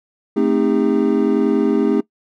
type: chord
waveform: triangle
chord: A half-diminished seventh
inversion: none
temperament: equal with one note detuned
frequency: 220 / 261.6 / 311.1 / 402.3 Hz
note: A3 / C4 / Eb4 / G4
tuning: 0 / 0 / 0 / +45 cents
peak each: -17 dBFS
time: 0.36-2.01 s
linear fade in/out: 10 ms
effects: noise-tail reverb RT60 0.1 s tail -20 dB re dry